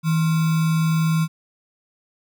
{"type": "tone with sample-and-hold", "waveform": "sine", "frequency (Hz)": 161.5, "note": "E3", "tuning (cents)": -35, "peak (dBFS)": -16, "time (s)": [0.03, 1.28], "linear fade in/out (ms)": 50, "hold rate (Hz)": 1225, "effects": []}